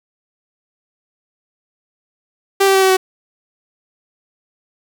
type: tone with pitch steps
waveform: sawtooth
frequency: 392 / 387.9 / 383.9 / 380 / 376 Hz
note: G4 / G4 / G4 / F#4 / F#4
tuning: 0 / -18 / -36 / +46 / +28 cents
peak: -6 dBFS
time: 2.6-2.97 s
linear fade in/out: 10 ms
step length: 74 ms
effects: 7-bit